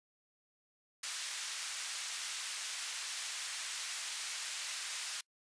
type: band-pass noise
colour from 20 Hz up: white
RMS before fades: -41 dBFS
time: 1.03-5.21 s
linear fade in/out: 5 ms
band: 1400 to 7900 Hz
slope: 12 dB/octave
effects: noise-tail reverb RT60 0.1 s tail -26 dB re dry + resampled to 22050 Hz